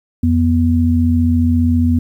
sine tone pair together, 86.3 / 244.1 Hz, F2 / B3, -20 / -20 cents, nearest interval octave + tritone, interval 1800 cents, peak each -13 dBFS, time 0.23-1.99 s, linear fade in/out 5 ms, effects 8-bit

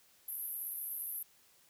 pink band-pass noise, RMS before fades -41 dBFS, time 0.28-1.23 s, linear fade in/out 5 ms, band 11000 to 13000 Hz, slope 96 dB/octave, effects white hiss -66 dBFS RMS until 1.69 s

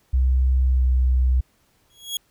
sine tone with pitch glide, 64.4 to 63.51 Hz, C2 to B1, -27 to +49 cents, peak -15 dBFS, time 0.13-1.41 s, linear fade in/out 10 ms, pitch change -24 cents, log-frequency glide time 0.66-0.83 s
sawtooth tone with exponential growth, 3322 Hz, G#7, in tune, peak -18 dBFS, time 1.9-2.17 s, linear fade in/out 2 ms, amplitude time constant 57 ms
effects pink hiss -63 dBFS RMS until 2.3 s

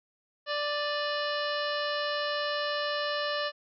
harmonic tone with a mistuned harmonic, 587.3 Hz, D5, in tune, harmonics 1 / 2 / 3 / 4 / 5 / 6 / 7 / 8 / 9, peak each -32 / -35 / -35 / -46 / -38 / -45 / -40 / -45 / -43 dBFS, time 0.46-3.52 s, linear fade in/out 50 ms, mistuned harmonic 4, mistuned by +94 cents, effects none

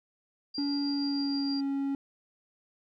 sine tone with tremolo, 4759 Hz, D8, 22 cents sharp, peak -34 dBFS, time 0.54-1.61 s, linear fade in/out 10 ms, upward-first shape triangle, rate 6.4 Hz, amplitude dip 30%
triangle tone with pitch glide, 283.7 to 276.1 Hz, C#4 to C#4, +40 to -7 cents, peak -26 dBFS, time 0.58-1.95 s, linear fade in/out 2 ms, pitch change -47 cents, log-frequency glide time 0.83-1.64 s
effects none

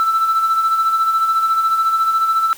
sine tone with tremolo, 1326 Hz, E6, 10 cents sharp, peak -9 dBFS, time 0-2.53 s, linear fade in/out 0 ms, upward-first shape sine, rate 14 Hz, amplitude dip 55%, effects tanh soft clip ceiling -10 dBFS + white hiss -39 dBFS RMS until 2.57 s

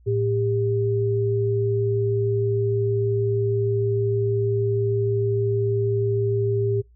sine tone pair together, 111.7 / 398.9 Hz, A2 / G4, +27 / +30 cents, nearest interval octave + minor seventh, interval 2203 cents, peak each -22 dBFS, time 0.06-6.82 s, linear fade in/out 20 ms, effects noise-tail reverb RT60 0.2 s tail -26 dB re dry + added 59 Hz sine -50 dBFS peak until 6.95 s

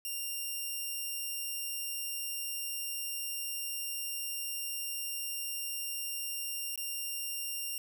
5% pulse tone with dropouts, 2788 Hz, F7, 4 cents flat, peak -26 dBFS, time 0.05-7.78 s, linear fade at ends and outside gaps 1 ms, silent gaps 6.758-6.776 s, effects none

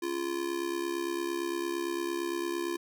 square tone with amplitude modulation, 344.2 Hz, F4, 25 cents flat, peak -28 dBFS, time 0.02-2.77 s, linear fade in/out 10 ms, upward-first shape sine, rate 68.8 Hz, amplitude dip 75%, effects none

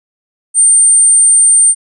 sine tone, 8870 Hz, C#9, in tune, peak -4 dBFS, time 0.54-1.75 s, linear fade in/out 50 ms, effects none

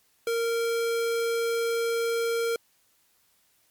square tone, 462.8 Hz, A#4, 13 cents flat, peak -25 dBFS, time 0.27-2.56 s, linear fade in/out 2 ms, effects white hiss -66 dBFS RMS until 3.7 s + MP3 96 kbps

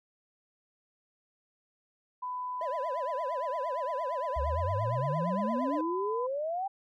sine tone with pitch glide, 999 to 1006.5 Hz, B5 to B5, +20 to +33 cents, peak -33 dBFS, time 2.22-6.27 s, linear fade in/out 10 ms, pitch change +13 cents, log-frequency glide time 3.88-6.06 s
triangle tone with vibrato, 592 Hz, D5, 14 cents sharp, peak -31 dBFS, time 2.61-5.81 s, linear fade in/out 2 ms, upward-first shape triangle, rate 8.7 Hz, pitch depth 290 cents each way
sine exponential sweep, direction up, 65.8 to 802 Hz, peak -30 dBFS, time 4.36-6.68 s, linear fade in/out 10 ms
effects none

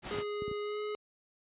pink noise, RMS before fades -39 dBFS, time 0.02-0.24 s, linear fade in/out 50 ms
square tone with pitch glide, 415.3 to 421.1 Hz, G#4 to G#4, 0 to +24 cents, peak -35 dBFS, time 0.11-0.95 s, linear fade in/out 0 ms, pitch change +24 cents, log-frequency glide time 0.62-0.8 s
clicks, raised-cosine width 3 ms, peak -28 dBFS, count 4, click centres 0.185 / 0.421 / 0.48 / 0.514 s
effects high-pass 60 Hz 12 dB/octave + resampled to 8000 Hz

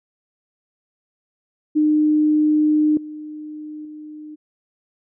sine tone with level steps, 304.1 Hz, D#4, 40 cents flat, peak -13 / -30 / -33 dBFS, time 1.75-4.36 s, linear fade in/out 20 ms, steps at 2.97 / 3.85 s, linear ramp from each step 2 ms, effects none

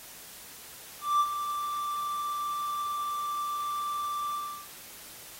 triangle tone with ADSR envelope, 1174.7 Hz, D6, in tune, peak -18 dBFS, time 1.01-4.67 s, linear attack 190 ms, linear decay 57 ms, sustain -10 dB, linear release 340 ms, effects white hiss -47 dBFS RMS until 5.39 s + AAC 48 kbps

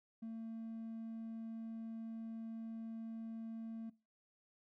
triangle tone, 225.5 Hz, A3, 43 cents sharp, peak -40 dBFS, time 0.22-3.9 s, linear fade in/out 10 ms, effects noise-tail reverb RT60 0.3 s tail -22 dB re dry + tanh soft clip ceiling -38 dBFS

